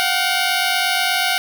10% pulse tone pair together, 713 / 761.3 Hz, F5 / F#5, +36 / +49 cents, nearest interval minor second, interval 113 cents, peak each -11 dBFS, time 0-1.38 s, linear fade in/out 0 ms, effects none

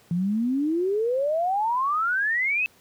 sine exponential sweep, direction up, 166.7 to 2637 Hz, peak -21 dBFS, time 0.11-2.66 s, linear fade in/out 0 ms, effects pink hiss -57 dBFS RMS until 2.8 s + high-pass 100 Hz 12 dB/octave

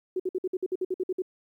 sine tone bursts, 370 Hz, F#4, in tune, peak -25 dBFS, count 12, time 0.16-1.221 s, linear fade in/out 5 ms, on 38 ms, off 55 ms, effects 11-bit

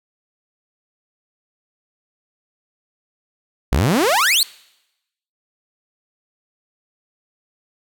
sawtooth exponential sweep, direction up, 53 to 4613 Hz, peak -10 dBFS, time 3.72-4.43 s, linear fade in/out 0 ms, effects noise-tail reverb RT60 0.9 s tail -24 dB re dry

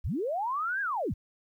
sine linear two-way sweep, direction up then down, 32.47 to 1661.2 to 32.47 Hz, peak -28 dBFS, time 0.04-1.14 s, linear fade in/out 10 ms, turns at 0.81 s, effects 11-bit

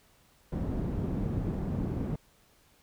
white low-pass noise, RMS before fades -32 dBFS, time 0.52-2.16 s, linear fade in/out 5 ms, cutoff 210 Hz, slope 12 dB/octave, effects pink hiss -64 dBFS RMS until 2.82 s

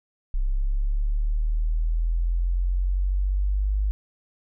sine linear sweep, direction up, 32.7 to 51 Hz, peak -20 dBFS, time 0.34-3.91 s, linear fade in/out 0 ms, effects none

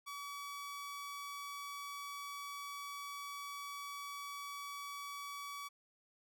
sawtooth tone, 1140 Hz, C#6, 48 cents sharp, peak -40 dBFS, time 0.06-5.69 s, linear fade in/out 20 ms, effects none

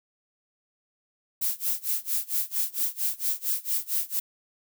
violet noise with tremolo, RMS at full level -25 dBFS, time 1.41-4.2 s, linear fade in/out 10 ms, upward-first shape sine, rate 4.4 Hz, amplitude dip 95%, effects none

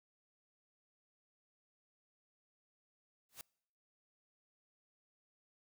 white noise with exponential growth, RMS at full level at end -44 dBFS, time 3.29-3.41 s, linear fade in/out 1 ms, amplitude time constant 25 ms, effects noise-tail reverb RT60 0.7 s tail -26 dB re dry

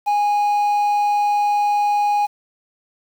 triangle tone with quantisation, 825 Hz, G#5, 12 cents flat, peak -13 dBFS, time 0.06-2.27 s, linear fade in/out 20 ms, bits 7, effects none

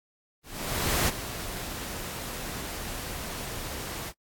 pink noise with ADSR envelope, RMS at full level -24 dBFS, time 0.43-4.13 s, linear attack 650 ms, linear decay 26 ms, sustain -12 dB, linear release 51 ms, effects noise-tail reverb RT60 0.1 s tail -25 dB re dry + AAC 64 kbps

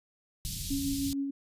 pink band-stop noise, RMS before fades -36 dBFS, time 0.45-1.13 s, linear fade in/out 0 ms, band 170 to 3600 Hz, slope 24 dB/octave
sine tone with tremolo, 277.2 Hz, C#4, in tune, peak -28 dBFS, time 0.7-1.31 s, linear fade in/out 10 ms, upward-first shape sine, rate 6.5 Hz, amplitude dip 35%
effects resampled to 32000 Hz

